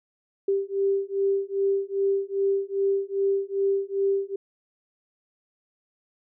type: beating tone pair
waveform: sine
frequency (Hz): 392.3 / 394.8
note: G4 / G4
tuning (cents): +1 / +12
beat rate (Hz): 2.5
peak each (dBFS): -25 / -25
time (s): 0.48-4.36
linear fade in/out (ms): 5
effects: none